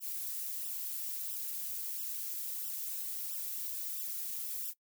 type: noise with flanger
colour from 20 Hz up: violet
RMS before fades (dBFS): -39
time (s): 0-4.74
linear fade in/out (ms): 50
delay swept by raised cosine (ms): 0.45 to 6.25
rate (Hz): 1.5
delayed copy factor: -0.95
effects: noise-tail reverb RT60 0.1 s tail -21 dB re dry